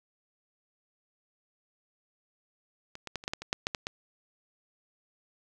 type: clicks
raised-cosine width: 0.2 ms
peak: -25 / -21 / -16 / -28 / -14 / -14 / -23 / -10 / -11 / -14 / -16 dBFS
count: 11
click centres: 2.954 / 3.073 / 3.157 / 3.239 / 3.279 / 3.335 / 3.42 / 3.529 / 3.669 / 3.748 / 3.869 s
effects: none